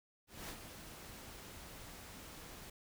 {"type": "noise with ADSR envelope", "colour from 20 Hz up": "pink", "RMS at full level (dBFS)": -45, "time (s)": [0.27, 2.7], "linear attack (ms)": 220, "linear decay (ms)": 64, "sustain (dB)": -7, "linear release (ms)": 4, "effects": []}